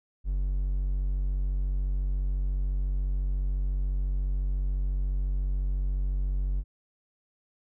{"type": "tone", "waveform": "triangle", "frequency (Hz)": 47.07, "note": "F#1", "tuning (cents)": 30, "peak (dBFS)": -23, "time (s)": [0.24, 6.64], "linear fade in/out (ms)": 50, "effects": []}